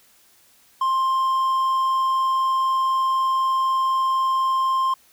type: tone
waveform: triangle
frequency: 1054 Hz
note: C6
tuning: 12 cents sharp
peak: -16 dBFS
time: 0.81-4.94 s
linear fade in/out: 5 ms
effects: white hiss -56 dBFS RMS until 5.12 s